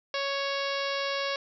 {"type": "harmonic tone", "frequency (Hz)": 555, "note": "C#5", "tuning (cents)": 2, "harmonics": [1, 2, 3, 4, 5, 6, 7, 8, 9, 10], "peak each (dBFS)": [-32, -35, -37, -38, -39, -40, -40, -41, -42, -42], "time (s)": [0.14, 1.36], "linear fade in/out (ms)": 2, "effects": []}